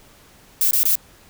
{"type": "noise bursts", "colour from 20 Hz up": "violet", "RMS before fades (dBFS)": -17, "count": 3, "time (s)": [0.61, 0.954], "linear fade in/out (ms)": 0, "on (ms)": 100, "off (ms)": 22, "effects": ["pink hiss -50 dBFS RMS until 1.29 s"]}